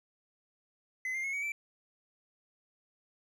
triangle tone with pitch steps, 2037 / 2106 / 2178 / 2252 / 2329 Hz, C7 / C7 / C#7 / C#7 / D7, -47 / +11 / -31 / +27 / -15 cents, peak -31 dBFS, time 1.05-1.52 s, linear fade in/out 2 ms, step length 94 ms, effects none

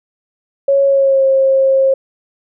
sine tone with pitch glide, 553 to 536 Hz, C#5 to C5, -4 to +42 cents, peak -8 dBFS, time 0.68-1.94 s, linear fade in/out 5 ms, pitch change -54 cents, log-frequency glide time 0.85-1.25 s, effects none

